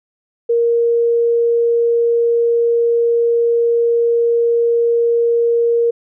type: tone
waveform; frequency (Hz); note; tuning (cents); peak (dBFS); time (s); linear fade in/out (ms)
sine; 468.2; A#4; +8; -11; 0.49-5.91; 10
effects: none